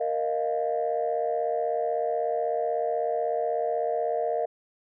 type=chord; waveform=sine; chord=Bb suspended fourth; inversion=none; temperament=equal; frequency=466.2 / 622.3 / 698.5 Hz; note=Bb4 / Eb5 / F5; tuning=0 / 0 / 0 cents; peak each=-28 dBFS; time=0-4.46 s; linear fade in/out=10 ms; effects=tanh soft clip ceiling -17 dBFS